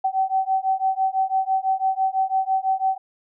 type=beating tone pair; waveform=sine; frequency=762 / 768 Hz; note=G5 / G5; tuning=-49 / -36 cents; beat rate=6 Hz; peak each=-22 dBFS; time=0.04-2.98 s; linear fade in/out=10 ms; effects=none